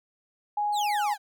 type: tone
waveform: sine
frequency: 830.6 Hz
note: G#5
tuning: in tune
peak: -24 dBFS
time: 0.57-1.14 s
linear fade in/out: 5 ms
type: exponential sweep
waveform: 30% pulse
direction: down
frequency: 4531 to 759 Hz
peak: -29 dBFS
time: 0.72-1.18 s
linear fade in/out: 50 ms
effects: none